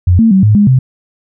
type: tone with pitch steps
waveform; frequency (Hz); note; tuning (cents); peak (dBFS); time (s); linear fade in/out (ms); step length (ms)
sine; 89.4 / 225.7 / 190.7 / 106.2 / 205.6 / 129.7; F2 / A3 / G3 / G#2 / G#3 / C3; +41 / +44 / -47 / +39 / -17 / -15; -4; 0.07-0.79; 5; 120
effects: none